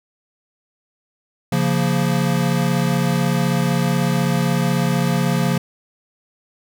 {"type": "chord", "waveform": "square", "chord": "Bb minor", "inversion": "first", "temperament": "equal", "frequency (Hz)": [138.59, 174.61, 233.1], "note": ["Db3", "F3", "Bb3"], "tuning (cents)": [0, 0, 0], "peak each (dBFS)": [-21, -20, -24], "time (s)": [1.52, 5.58], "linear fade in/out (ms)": 5, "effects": []}